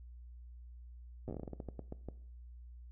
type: slowing click train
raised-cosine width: 2 ms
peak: -29 dBFS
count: 16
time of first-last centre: 1.28-2.087 s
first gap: 8 ms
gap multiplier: 1.24
effects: noise-tail reverb RT60 0.6 s tail -18 dB re dry + added 60 Hz sine -49 dBFS peak until 2.91 s